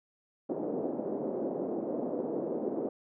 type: band-pass noise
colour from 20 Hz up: pink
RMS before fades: -34 dBFS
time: 0.49-2.89 s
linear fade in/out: 5 ms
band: 250 to 570 Hz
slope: 24 dB/octave
effects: none